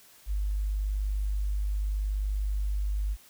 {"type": "tone", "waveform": "sine", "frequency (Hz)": 50.4, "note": "G1", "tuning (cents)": 49, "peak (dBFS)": -26, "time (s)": [0.26, 3.17], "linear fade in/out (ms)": 50, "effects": ["white hiss -56 dBFS RMS until 3.29 s"]}